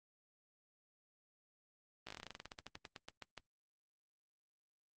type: slowing click train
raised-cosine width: 0.2 ms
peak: -29 dBFS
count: 22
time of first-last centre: 2.07-3.377 s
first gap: 16 ms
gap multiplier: 1.12
effects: Opus 24 kbps